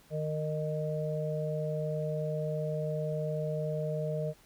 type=harmonic tone; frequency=153.8 Hz; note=D#3; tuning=20 cents flat; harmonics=1 / 3 / 4; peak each=-33 / -37 / -35 dBFS; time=0.1-4.34 s; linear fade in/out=50 ms; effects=pink hiss -61 dBFS RMS until 4.45 s